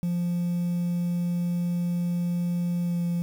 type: tone with pitch glide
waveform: sine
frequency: 174.61 to 172.8 Hz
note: F3 to F3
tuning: 0 to -18 cents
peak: -21 dBFS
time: 0.03-3.22 s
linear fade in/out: 0 ms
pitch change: -18 cents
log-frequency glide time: 2.82-3.02 s
effects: tanh soft clip ceiling -23 dBFS + 8-bit